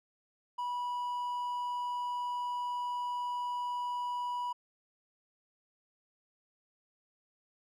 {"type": "tone", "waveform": "triangle", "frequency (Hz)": 978, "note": "B5", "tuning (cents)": -17, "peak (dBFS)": -31, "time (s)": [0.58, 4.53], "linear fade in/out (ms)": 10, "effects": []}